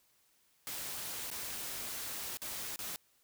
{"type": "noise with dropouts", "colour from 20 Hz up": "white", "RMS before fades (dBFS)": -41, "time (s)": [0.67, 2.96], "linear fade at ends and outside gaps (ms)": 0, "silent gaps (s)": [[1.302, 1.314], [2.371, 2.418], [2.76, 2.79]], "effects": ["white hiss -71 dBFS RMS until 3.23 s"]}